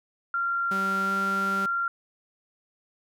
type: tone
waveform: sine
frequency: 1382 Hz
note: F6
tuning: 19 cents flat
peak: -24 dBFS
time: 0.34-1.88 s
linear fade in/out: 2 ms
type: tone with pitch glide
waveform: sawtooth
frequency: 192.9 to 194.58 Hz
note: G3 to G3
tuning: -28 to -13 cents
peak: -27 dBFS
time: 0.71-1.66 s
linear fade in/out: 5 ms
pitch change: +15 cents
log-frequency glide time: 1.04-1.11 s
effects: none